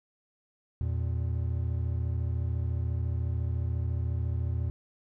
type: tone pair together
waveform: triangle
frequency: 82.41 / 116.55 Hz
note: E2 / A#2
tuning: 0 / 0 cents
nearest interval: tritone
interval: 600 cents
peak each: -27 / -30 dBFS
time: 0.81-4.7 s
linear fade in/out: 0 ms
effects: none